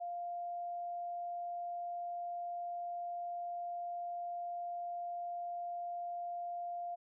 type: tone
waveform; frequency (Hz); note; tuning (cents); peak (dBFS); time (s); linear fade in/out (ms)
sine; 698.5; F5; 0; -38; 0-6.96; 20
effects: none